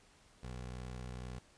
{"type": "tone", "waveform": "20% pulse", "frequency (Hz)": 62.1, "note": "B1", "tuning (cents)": 10, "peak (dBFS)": -38, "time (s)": [0.43, 1.39], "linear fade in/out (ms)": 5, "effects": ["pink hiss -65 dBFS RMS until 1.57 s", "resampled to 22050 Hz"]}